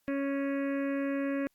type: harmonic tone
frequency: 277.2 Hz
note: C#4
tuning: in tune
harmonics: 1 / 2 / 4 / 5 / 6 / 7 / 8 / 9 / 10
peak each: -30 / -35 / -46 / -51 / -44 / -47 / -51 / -50 / -59 dBFS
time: 0.08-1.47 s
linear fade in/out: 0 ms
effects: white hiss -74 dBFS RMS until 1.54 s + Opus 48 kbps